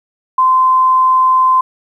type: tone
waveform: sine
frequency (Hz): 1034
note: C6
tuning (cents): -21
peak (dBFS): -7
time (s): 0.38-1.61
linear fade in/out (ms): 5
effects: 8-bit